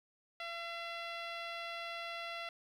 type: tone with low-pass filter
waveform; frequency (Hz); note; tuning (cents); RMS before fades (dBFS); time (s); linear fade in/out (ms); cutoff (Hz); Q
10% pulse; 678; E5; +49; -43; 0.4-2.49; 2; 3800; 0.92
effects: 11-bit